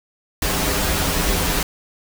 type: noise with comb filter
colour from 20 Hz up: pink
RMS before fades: -20 dBFS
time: 0.42-1.63 s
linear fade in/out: 2 ms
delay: 8.7 ms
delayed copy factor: -0.95
effects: none